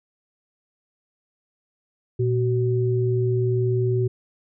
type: tone pair together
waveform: sine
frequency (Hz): 118.5 / 376.2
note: A#2 / F#4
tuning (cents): +29 / +29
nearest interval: octave + minor sixth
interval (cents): 2000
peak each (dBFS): -20 / -23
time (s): 2.19-4.08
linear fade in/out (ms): 10
effects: none